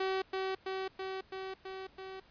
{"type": "tone with echo", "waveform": "sawtooth", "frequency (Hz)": 380.8, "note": "F#4", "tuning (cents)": 50, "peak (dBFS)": -27, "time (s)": [0, 0.22], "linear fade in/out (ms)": 5, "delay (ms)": 330, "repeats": 6, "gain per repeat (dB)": -2, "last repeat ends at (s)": 2.2, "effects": ["pink hiss -63 dBFS RMS until 2.3 s", "resampled to 11025 Hz"]}